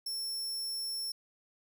sawtooth tone, 5400 Hz, E8, 41 cents sharp, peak -32 dBFS, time 0.06-1.12 s, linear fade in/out 5 ms, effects none

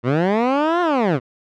15% pulse linear two-way sweep, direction up then down, 114.1 to 360 to 114.1 Hz, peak -9 dBFS, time 0.03-1.2 s, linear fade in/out 50 ms, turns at 0.81 s, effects low-pass 2000 Hz 12 dB/octave

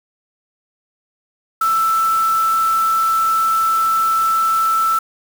sine tone in noise, 1326 Hz, E6, 10 cents sharp, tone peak -13 dBFS, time 1.61-4.99 s, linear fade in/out 5 ms, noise white, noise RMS -31 dBFS, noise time 1.61-4.99 s, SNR +15 dB, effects none

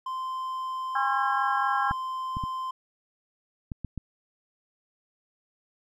triangle tone, 1039 Hz, C6, 12 cents flat, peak -28 dBFS, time 0.06-2.71 s, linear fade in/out 5 ms
harmonic tone, 270.8 Hz, C#4, 40 cents flat, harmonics 3 / 4 / 5 / 6, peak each -28 / -29 / -30 / -31 dBFS, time 0.95-1.92 s, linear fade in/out 5 ms
clicks, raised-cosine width 5 ms, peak -21 dBFS, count 6, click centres 1.911 / 2.369 / 2.438 / 3.718 / 3.847 / 3.977 s
effects none

